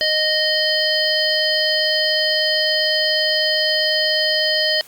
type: harmonic tone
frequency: 619 Hz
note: D#5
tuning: 9 cents flat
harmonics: 1 / 3 / 5 / 7 / 8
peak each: -22 / -22 / -22 / -22 / -22 dBFS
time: 0.01-4.81 s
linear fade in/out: 0 ms
effects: white hiss -44 dBFS RMS until 4.87 s + Opus 48 kbps